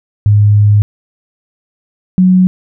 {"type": "tone pair in turn", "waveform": "sine", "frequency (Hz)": [103.83, 184.42], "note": ["G#2", "F#3"], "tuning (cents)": [0, -5], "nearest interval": "minor seventh", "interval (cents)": 995, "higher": "second", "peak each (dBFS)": -4, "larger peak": "neither", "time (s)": [[0.26, 0.82], [2.18, 2.47]], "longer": "first", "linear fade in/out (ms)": 0, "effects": []}